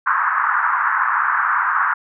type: band-pass noise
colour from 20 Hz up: white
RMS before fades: -18 dBFS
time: 0.06-1.94 s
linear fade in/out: 10 ms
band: 970 to 1600 Hz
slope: 48 dB/octave
effects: none